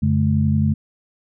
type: tone cluster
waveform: sine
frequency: 91.5 / 143 / 214.3 Hz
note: F#2 / D3 / A3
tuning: -19 / -46 / -45 cents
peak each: -19 dBFS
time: 0.02-0.74 s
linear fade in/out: 10 ms
effects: none